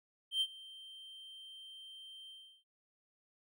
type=tone with ADSR envelope; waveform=triangle; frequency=3136 Hz; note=G7; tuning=in tune; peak=-27 dBFS; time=0.31-2.64 s; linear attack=100 ms; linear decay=56 ms; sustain=-21 dB; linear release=350 ms; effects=none